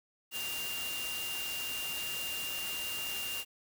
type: tone in noise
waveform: sine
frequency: 2794 Hz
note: F7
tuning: in tune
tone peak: -37 dBFS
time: 0.31-3.45 s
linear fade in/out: 50 ms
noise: white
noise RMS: -40 dBFS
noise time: 0.31-3.45 s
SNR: 0 dB
effects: none